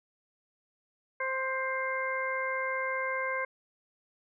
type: harmonic tone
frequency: 525 Hz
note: C5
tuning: 6 cents sharp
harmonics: 1 / 2 / 3 / 4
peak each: -35 / -35 / -35 / -35 dBFS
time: 1.2-3.45 s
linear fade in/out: 5 ms
effects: none